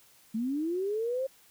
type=linear sweep; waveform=sine; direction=up; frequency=212.8 to 540 Hz; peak=-28 dBFS; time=0.34-1.27 s; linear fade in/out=10 ms; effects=white hiss -60 dBFS RMS until 1.5 s